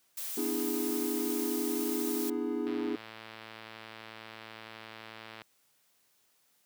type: noise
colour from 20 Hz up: blue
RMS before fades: -38 dBFS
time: 0.17-2.3 s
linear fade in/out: 5 ms
type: chord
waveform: triangle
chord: E dominant seventh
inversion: second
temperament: equal with one note detuned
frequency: 246.9 / 297.4 / 329.6 / 415.3 Hz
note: B3 / D4 / E4 / G#4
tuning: 0 / +22 / 0 / 0 cents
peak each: -34 dBFS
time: 0.37-2.96 s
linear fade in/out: 5 ms
type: click train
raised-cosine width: 0.3 ms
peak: -29 dBFS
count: 306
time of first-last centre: 2.67-5.418 s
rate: 111 Hz
effects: white hiss -70 dBFS RMS until 6.65 s + high-pass 100 Hz 12 dB/octave